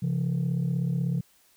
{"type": "tone pair together", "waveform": "sine", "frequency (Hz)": [134.2, 170.43], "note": ["C3", "F3"], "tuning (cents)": [44, -42], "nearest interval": "major third", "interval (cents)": 414, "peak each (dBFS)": -25, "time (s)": [0.02, 1.21], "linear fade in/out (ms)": 10, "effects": ["tanh soft clip ceiling -21 dBFS", "white hiss -62 dBFS RMS until 1.56 s"]}